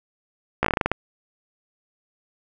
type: slowing click train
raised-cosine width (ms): 0.5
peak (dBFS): -4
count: 10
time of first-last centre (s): 0.63-0.916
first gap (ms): 15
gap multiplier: 1.18
effects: none